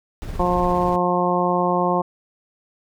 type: noise with tremolo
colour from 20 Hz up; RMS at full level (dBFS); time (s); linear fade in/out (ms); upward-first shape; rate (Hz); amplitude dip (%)
brown; -28; 0.22-0.96; 0; sine; 17; 30
type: harmonic tone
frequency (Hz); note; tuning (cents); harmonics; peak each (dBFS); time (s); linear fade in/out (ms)
178.1; F3; +34; 1 / 2 / 3 / 4 / 5 / 6; -24 / -24 / -24 / -24 / -24 / -24; 0.39-2.02; 10
effects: none